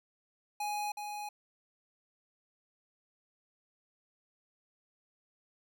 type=tone with echo; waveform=square; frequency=832 Hz; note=G#5; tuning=3 cents sharp; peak=-34 dBFS; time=0.6-0.92 s; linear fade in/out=5 ms; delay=370 ms; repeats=1; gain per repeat=-5 dB; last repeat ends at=1.29 s; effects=none